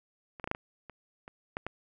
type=clicks; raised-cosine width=0.5 ms; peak=-30 / -20 / -21 / -13 / -23 / -30 / -30 / -18 / -20 dBFS; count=9; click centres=0.398 / 0.442 / 0.475 / 0.514 / 0.549 / 0.897 / 1.279 / 1.569 / 1.666 s; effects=none